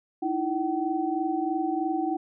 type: tone cluster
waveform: sine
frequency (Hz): 309.7 / 332.8 / 761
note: D#4 / E4 / F#5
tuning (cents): -8 / +17 / +48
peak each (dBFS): -29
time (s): 0.22-2.17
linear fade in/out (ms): 10
effects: none